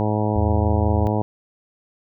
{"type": "harmonic tone", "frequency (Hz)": 106.3, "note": "G#2", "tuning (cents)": 41, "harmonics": [1, 2, 3, 4, 5, 6, 7, 8, 9], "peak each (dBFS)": [-22, -25, -27, -28, -29, -30, -30, -31, -32], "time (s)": [0, 1.22], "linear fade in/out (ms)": 0}
{"type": "tone with vibrato", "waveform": "sine", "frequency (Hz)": 81.2, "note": "E2", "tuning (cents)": -26, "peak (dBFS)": -19, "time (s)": [0.36, 1.07], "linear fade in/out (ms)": 0, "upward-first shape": "square", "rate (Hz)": 7.6, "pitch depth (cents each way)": 19}
{"effects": []}